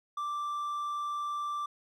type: tone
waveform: triangle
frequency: 1174.7 Hz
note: D6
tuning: in tune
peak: -30 dBFS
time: 0.17-1.66 s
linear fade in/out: 5 ms
effects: none